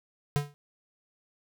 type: tone with exponential decay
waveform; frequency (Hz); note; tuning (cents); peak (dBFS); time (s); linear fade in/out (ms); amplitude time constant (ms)
square; 144.8; D3; -24; -21; 0.36-0.54; 0; 39
effects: none